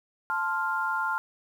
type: chord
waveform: sine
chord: F major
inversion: first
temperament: equal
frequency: 880 / 1046.5 / 1396.9 Hz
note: A5 / C6 / F6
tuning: 0 / 0 / 0 cents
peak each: -31 / -32 / -28 dBFS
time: 0.3-1.18 s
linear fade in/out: 0 ms
effects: 9-bit